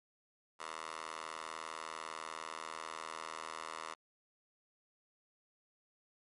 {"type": "tone with high-pass filter", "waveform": "10% pulse", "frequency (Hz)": 80.1, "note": "E2", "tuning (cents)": -49, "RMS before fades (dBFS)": -45, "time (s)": [0.59, 3.95], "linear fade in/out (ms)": 20, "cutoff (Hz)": 930, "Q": 2, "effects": ["MP3 48 kbps"]}